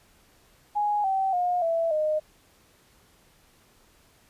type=tone with pitch steps; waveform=sine; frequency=830.6 / 770.5 / 714.8 / 663.1 / 615.1 Hz; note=G#5 / G5 / F5 / E5 / D#5; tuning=0 / -30 / +40 / +10 / -20 cents; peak=-22 dBFS; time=0.75-2.2 s; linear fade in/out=20 ms; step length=290 ms; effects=pink hiss -60 dBFS RMS until 4.29 s + resampled to 32000 Hz